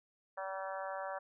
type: harmonic tone with a mistuned harmonic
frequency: 191.7 Hz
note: G3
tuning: 38 cents flat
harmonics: 3 / 4 / 5 / 6 / 7 / 8 / 9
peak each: -42 / -44 / -46 / -48 / -49 / -50 / -51 dBFS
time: 0.37-1.19 s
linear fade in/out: 10 ms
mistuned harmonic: 7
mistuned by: +15 cents
effects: none